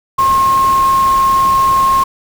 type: tone in noise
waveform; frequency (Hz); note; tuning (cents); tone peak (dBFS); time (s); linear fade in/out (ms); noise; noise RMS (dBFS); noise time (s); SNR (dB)
sine; 1073; C6; +43; -8; 0.18-2.04; 10; pink; -25; 0.18-2.04; +14
effects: none